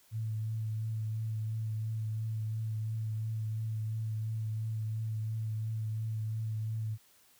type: tone with vibrato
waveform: sine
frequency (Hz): 110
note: A2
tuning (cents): 0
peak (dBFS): -32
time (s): 0.11-6.98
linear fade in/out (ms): 50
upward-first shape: triangle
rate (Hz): 2.9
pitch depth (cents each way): 22
effects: white hiss -64 dBFS RMS until 7.39 s